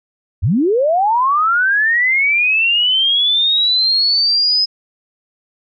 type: linear sweep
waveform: sine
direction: up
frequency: 68.6 to 5100 Hz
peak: -11 dBFS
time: 0.42-4.66 s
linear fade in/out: 20 ms
effects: none